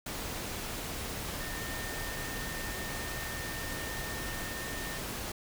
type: tone in noise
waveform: sine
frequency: 1820 Hz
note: A#6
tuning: 42 cents flat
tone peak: -42 dBFS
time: 1.4-4.98 s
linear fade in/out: 5 ms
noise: pink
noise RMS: -38 dBFS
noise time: 0.06-5.32 s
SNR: -7 dB
effects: none